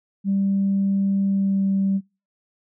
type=tone with pitch glide; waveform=sine; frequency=196.4 to 194.71 Hz; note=G3 to G3; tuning=+4 to -11 cents; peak=-17 dBFS; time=0.24-2.01 s; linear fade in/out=50 ms; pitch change=-15 cents; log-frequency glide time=1.26-1.66 s; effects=noise-tail reverb RT60 0.3 s tail -26 dB re dry + tanh soft clip ceiling -13 dBFS